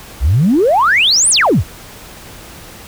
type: exponential two-way sweep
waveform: sine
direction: up then down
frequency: 56 to 10120 to 56 Hz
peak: -7 dBFS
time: 0.2-1.64 s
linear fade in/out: 50 ms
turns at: 1.3 s
effects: tanh soft clip ceiling -3 dBFS + pink hiss -35 dBFS RMS until 2.87 s